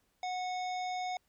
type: harmonic tone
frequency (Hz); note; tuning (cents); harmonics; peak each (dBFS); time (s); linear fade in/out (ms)
733; F#5; -16; 1 / 3 / 5 / 7 / 9; -34 / -44 / -48 / -51 / -53; 0.23-1.17; 2
effects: pink hiss -75 dBFS RMS until 1.28 s